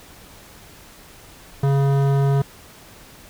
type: tone with hard clipping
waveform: sine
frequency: 138.59 Hz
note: C#3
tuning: in tune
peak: -17 dBFS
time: 1.63-2.42 s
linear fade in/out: 5 ms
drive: 15 dB
effects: pink hiss -45 dBFS RMS until 3.29 s